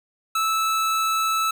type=tone pair together; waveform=square; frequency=1312 / 2619 Hz; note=E6 / E7; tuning=-9 / -12 cents; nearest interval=octave; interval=1197 cents; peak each=-21 / -32 dBFS; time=0.35-1.51 s; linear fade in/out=5 ms; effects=none